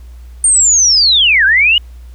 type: linear two-way sweep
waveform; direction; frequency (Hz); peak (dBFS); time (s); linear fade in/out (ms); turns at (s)
sine; down then up; 8870 to 1514 to 2962; -6; 0.44-1.78; 2; 1.45
effects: added 60 Hz sine -30 dBFS peak until 2.14 s + pink hiss -51 dBFS RMS until 2.14 s